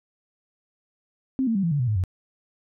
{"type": "tone with pitch steps", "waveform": "sine", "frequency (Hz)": [263.2, 226.5, 194.91, 167.73, 144.34, 124.21, 106.89, 91.99], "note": ["C4", "A#3", "G3", "E3", "D3", "B2", "A2", "F#2"], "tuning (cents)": [10, -50, -10, 30, -30, 10, -50, -10], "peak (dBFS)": -20, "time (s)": [1.39, 2.038], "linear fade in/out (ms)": 0, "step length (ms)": 81, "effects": []}